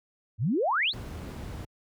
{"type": "exponential sweep", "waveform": "sine", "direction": "up", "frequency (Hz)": [92.5, 4699], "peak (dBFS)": -23, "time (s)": [0.38, 0.94], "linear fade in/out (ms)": 50}
{"type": "noise", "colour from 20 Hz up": "brown", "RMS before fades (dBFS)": -35, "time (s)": [0.93, 1.65], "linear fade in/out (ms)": 5}
{"effects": ["high-pass 60 Hz 12 dB/octave"]}